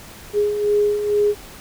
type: beating tone pair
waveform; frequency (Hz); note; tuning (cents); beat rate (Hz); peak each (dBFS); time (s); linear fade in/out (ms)
sine; 412.8 / 415; G#4 / G#4; -10 / -1; 2.2; -24 / -16; 0.33-1.35; 50
effects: pink hiss -40 dBFS RMS until 1.6 s